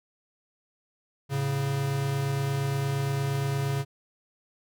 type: tone pair together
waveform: square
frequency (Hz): 110 / 138.59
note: A2 / C#3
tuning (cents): 0 / 0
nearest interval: major third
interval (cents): 400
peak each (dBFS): -34 / -27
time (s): 1.29-3.85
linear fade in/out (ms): 50
effects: none